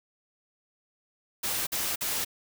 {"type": "noise bursts", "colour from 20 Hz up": "white", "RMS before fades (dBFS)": -30, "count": 3, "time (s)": [1.43, 2.248], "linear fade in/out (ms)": 10, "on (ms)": 240, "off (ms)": 49, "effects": []}